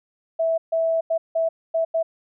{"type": "tone bursts at uneven times", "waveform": "sine", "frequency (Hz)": 655, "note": "E5", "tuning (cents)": -11, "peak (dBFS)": -18, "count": 6, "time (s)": [[0.39, 0.58], [0.72, 1.01], [1.1, 1.18], [1.35, 1.49], [1.74, 1.85], [1.94, 2.03]], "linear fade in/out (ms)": 10, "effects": []}